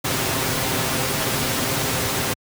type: noise with comb filter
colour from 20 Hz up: pink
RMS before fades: -22 dBFS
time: 0.04-2.34 s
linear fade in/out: 10 ms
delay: 7.6 ms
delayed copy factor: +0.5
effects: high-pass 80 Hz 12 dB/octave